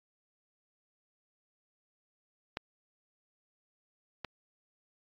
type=clicks; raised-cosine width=0.3 ms; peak=-19 / -21 dBFS; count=2; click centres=2.571 / 4.247 s; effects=AAC 64 kbps